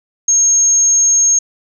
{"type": "tone", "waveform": "sine", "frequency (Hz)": 6500, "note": "G#8", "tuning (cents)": -38, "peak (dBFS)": -8, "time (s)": [0.28, 1.39], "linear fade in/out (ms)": 5, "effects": []}